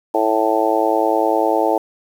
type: harmonic tone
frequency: 110 Hz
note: A2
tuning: in tune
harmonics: 3 / 4 / 5 / 6 / 7 / 8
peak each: -21 / -21 / -21 / -21 / -21 / -21 dBFS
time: 0.14-1.78 s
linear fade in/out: 5 ms
effects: 7-bit